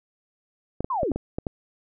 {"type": "clicks", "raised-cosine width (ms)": 2, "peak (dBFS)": -14, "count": 7, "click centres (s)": [0.806, 0.845, 1.032, 1.117, 1.16, 1.385, 1.468]}
{"type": "linear sweep", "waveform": "sine", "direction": "down", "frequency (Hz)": [1103, 211.9], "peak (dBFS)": -23, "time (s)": [0.9, 1.12], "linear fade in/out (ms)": 5}
{"effects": []}